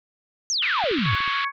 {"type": "exponential sweep", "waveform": "sine", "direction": "down", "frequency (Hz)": [6645, 87.7], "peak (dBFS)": -21, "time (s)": [0.5, 1.15], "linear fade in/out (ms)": 0}
{"type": "band-pass noise", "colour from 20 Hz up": "white", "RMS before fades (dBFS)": -29, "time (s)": [0.62, 1.45], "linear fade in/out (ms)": 5, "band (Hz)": [1200, 3900], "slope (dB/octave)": 48}
{"type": "click train", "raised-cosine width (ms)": 3, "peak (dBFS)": -28, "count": 7, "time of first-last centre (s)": [0.84, 1.278], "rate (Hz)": 13.7}
{"type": "harmonic tone", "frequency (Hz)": 556, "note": "C#5", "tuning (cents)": 5, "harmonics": [2, 3, 4], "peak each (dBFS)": [-25, -29, -31], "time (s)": [1.03, 1.52], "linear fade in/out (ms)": 50}
{"effects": []}